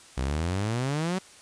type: exponential sweep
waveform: sawtooth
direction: up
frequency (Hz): 61.74 to 193.1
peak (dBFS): -22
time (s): 0.17-1.19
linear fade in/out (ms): 10
effects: white hiss -51 dBFS RMS until 1.41 s + resampled to 22050 Hz